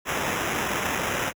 violet noise with sample-and-hold, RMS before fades -27 dBFS, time 0.05-1.33 s, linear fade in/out 50 ms, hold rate 4410 Hz, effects high-pass 60 Hz 12 dB/octave

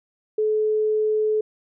sine tone, 430 Hz, A4, 40 cents flat, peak -18 dBFS, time 0.38-1.41 s, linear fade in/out 5 ms, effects none

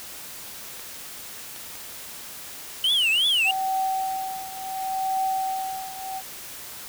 clicks, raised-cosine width 0.2 ms, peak -23 dBFS, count 3, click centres 0.796 / 1.562 / 1.754 s
triangle tone with vibrato, 2983 Hz, F#7, 13 cents sharp, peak -17 dBFS, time 2.84-3.51 s, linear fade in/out 2 ms, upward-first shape triangle, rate 2.9 Hz, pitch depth 280 cents each way
sine tone with tremolo, 764 Hz, G5, 45 cents flat, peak -21 dBFS, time 3.44-6.22 s, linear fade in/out 50 ms, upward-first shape triangle, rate 0.7 Hz, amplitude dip 85%
effects white hiss -39 dBFS RMS until 6.88 s

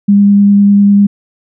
sine tone with vibrato, 201.8 Hz, G#3, 49 cents flat, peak -3 dBFS, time 0.08-1.07 s, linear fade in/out 10 ms, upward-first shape sine, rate 10 Hz, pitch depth 8 cents each way, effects none

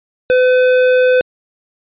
triangle tone with hard clipping, 506 Hz, B4, 42 cents sharp, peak -10 dBFS, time 0.3-1.21 s, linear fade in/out 0 ms, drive 16 dB, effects resampled to 8000 Hz

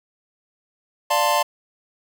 square chord, D minor seventh, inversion none, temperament equal with one note detuned, 587.3 / 698.5 / 890.7 / 1046.5 Hz, D5 / F5 / A5 / C6, 0 / 0 / +21 / 0 cents, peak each -24 / -25 / -22 / -23 dBFS, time 1.1-1.43 s, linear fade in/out 10 ms, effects none

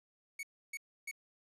45% pulse tone bursts, 2229 Hz, C#7, 9 cents sharp, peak -39 dBFS, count 3, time 0.39-1.113 s, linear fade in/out 5 ms, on 41 ms, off 300 ms, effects resampled to 32000 Hz + 11-bit

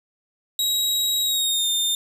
sawtooth tone with pitch glide, 3831 to 3620 Hz, A#7 to A7, +47 to +48 cents, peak -17 dBFS, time 0.59-1.95 s, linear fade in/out 2 ms, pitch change -99 cents, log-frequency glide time 1.23-1.69 s, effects 9-bit

